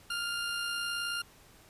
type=tone with amplitude modulation; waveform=20% pulse; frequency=1402 Hz; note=F6; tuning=6 cents sharp; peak=-26 dBFS; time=0.1-1.22 s; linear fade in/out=5 ms; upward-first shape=sine; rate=59.1 Hz; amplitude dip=30%; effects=pink hiss -58 dBFS RMS until 1.69 s + resampled to 32000 Hz